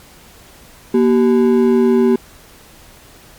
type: ring-modulated tone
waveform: triangle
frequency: 311.1 Hz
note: D#4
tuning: in tune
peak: -4 dBFS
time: 0.94-2.16 s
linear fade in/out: 5 ms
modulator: 73.4 Hz
effects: pink hiss -43 dBFS RMS until 3.38 s + MP3 96 kbps